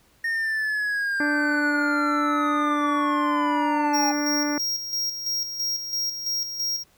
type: linear sweep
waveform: triangle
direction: down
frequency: 1844 to 824 Hz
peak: -21 dBFS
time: 0.24-4.12 s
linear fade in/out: 5 ms
type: harmonic tone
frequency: 293.7 Hz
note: D4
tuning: in tune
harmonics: 1 / 2 / 3 / 4 / 5 / 6 / 7 / 8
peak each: -24 / -32 / -34 / -36 / -35 / -38 / -38 / -45 dBFS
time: 1.2-4.58 s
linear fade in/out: 2 ms
type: tone with tremolo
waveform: square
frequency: 5600 Hz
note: F8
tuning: 4 cents sharp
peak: -24 dBFS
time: 3.93-6.84 s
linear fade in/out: 20 ms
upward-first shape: square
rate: 3 Hz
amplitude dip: 55%
effects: pink hiss -60 dBFS RMS until 6.97 s